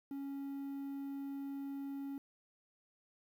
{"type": "tone with quantisation", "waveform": "triangle", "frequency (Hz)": 277.2, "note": "C#4", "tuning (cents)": 0, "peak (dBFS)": -38, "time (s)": [0.11, 2.18], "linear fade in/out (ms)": 2, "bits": 11, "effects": []}